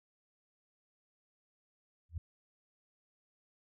sine tone with exponential growth, 82.41 Hz, E2, in tune, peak -32 dBFS, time 2.09-2.18 s, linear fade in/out 5 ms, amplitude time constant 19 ms, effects none

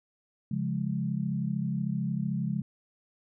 sine chord, Db major, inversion none, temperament equal, 138.59 / 174.61 / 207.7 Hz, Db3 / F3 / Ab3, 0 / 0 / 0 cents, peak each -32 dBFS, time 0.51-2.62 s, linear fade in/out 5 ms, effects none

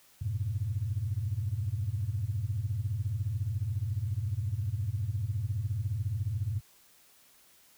sine chord, F diminished, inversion none, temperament equal with one note detuned, 89.5 / 103.83 / 123.47 Hz, F2 / Ab2 / Cb3, +43 / 0 / 0 cents, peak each -35 / -31 / -36 dBFS, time 0.21-6.61 s, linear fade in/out 10 ms, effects tanh soft clip ceiling -20 dBFS + white hiss -61 dBFS RMS until 7.77 s

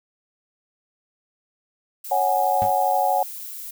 violet noise, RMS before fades -35 dBFS, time 2.04-3.71 s, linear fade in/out 5 ms
sine chord, C# suspended fourth, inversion none, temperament just, 554.4 / 739.2 / 831.5 Hz, C#5 / F#5 / G#5, 0 / -2 / +2 cents, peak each -25 / -20 / -22 dBFS, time 2.11-3.23 s, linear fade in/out 5 ms
30% pulse tone with exponential decay, 103.83 Hz, G#2, in tune, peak -22 dBFS, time 2.62-2.76 s, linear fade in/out 0 ms, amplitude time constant 30 ms
effects none

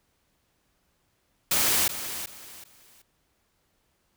white noise with echo, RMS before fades -23 dBFS, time 1.51-1.88 s, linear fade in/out 5 ms, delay 380 ms, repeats 3, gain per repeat -11 dB, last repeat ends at 3.02 s, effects pink hiss -71 dBFS RMS until 4.16 s

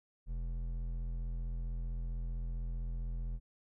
triangle tone with hard clipping, 42.23 Hz, E1, 43 cents sharp, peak -37 dBFS, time 0.26-3.4 s, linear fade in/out 50 ms, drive 12 dB, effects none

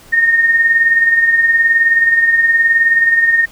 sine tone with tremolo, 1839 Hz, A#6, 24 cents flat, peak -6 dBFS, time 0.12-3.46 s, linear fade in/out 20 ms, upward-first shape sine, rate 19 Hz, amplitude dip 50%, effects pink hiss -42 dBFS RMS until 3.51 s

